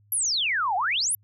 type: exponential two-way sweep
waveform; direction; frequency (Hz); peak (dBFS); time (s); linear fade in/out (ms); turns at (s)
sine; down then up; 11980 to 705 to 11980; -22; 0.12-1.15; 2; 0.76
effects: added 103 Hz sine -57 dBFS peak until 1.23 s